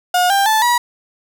35% pulse tone with pitch steps, 719 / 793.2 / 875 / 965.3 Hz, F#5 / G5 / A5 / B5, -50 / +20 / -10 / -40 cents, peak -10 dBFS, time 0.14-0.78 s, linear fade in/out 5 ms, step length 160 ms, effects none

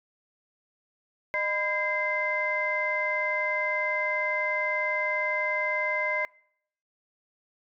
sine tone cluster, 611 / 1003 / 1608 / 2071 Hz, D#5 / B5 / G6 / C7, -32 / +26 / +44 / -18 cents, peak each -31 / -33 / -35 / -27 dBFS, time 1.34-6.25 s, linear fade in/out 0 ms, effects noise-tail reverb RT60 0.7 s tail -26 dB re dry + tanh soft clip ceiling -15 dBFS

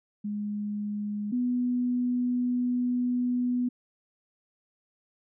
sine tone pair in turn, 207.5 / 246.8 Hz, G#3 / B3, -1 / -1 cents, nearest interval minor third, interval 300 cents, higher second, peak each -29 / -24 dBFS, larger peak second, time 0.24-1.32 / 1.32-3.69 s, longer second, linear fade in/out 10 ms, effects none

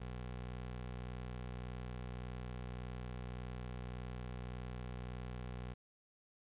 20% pulse tone, 61.74 Hz, B1, in tune, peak -38 dBFS, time 0-5.74 s, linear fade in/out 10 ms, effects resampled to 8000 Hz

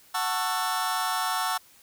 sawtooth chord, F# minor seventh, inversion none, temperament just, 740 / 888 / 1110 / 1332 Hz, F#5 / A5 / C#6 / E6, 0 / +16 / +2 / +18 cents, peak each -27 dBFS, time 0.14-1.58 s, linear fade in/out 10 ms, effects white hiss -56 dBFS RMS until 1.82 s

